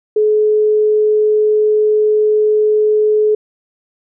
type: tone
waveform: sine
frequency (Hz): 426.4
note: G#4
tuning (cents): +46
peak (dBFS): -9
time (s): 0.16-3.35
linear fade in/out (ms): 5
effects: none